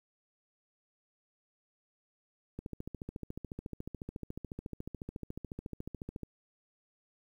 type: click train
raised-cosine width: 3 ms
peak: -27 dBFS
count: 52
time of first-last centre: 2.59-6.233 s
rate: 14 Hz
effects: 10-bit